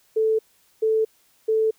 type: tone bursts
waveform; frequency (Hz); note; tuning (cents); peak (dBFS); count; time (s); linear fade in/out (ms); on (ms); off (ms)
sine; 440; A4; 0; -17; 3; 0.16-1.71; 10; 230; 430
effects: white hiss -61 dBFS RMS until 1.78 s